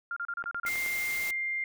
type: tone bursts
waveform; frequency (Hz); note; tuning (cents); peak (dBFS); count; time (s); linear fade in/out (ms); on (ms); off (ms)
sine; 1396.9; F6; 0; -31; 7; 0.11-0.686; 2; 54; 33
type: click train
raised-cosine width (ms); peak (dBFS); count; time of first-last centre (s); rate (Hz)
0.5; -27; 5; 0.44-0.862; 9.48
type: tone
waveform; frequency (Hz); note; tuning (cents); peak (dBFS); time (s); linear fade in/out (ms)
sine; 2100; C7; +6; -29; 0.66-1.64; 2
type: noise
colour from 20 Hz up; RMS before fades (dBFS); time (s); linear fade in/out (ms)
white; -39; 0.66-1.31; 5
effects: none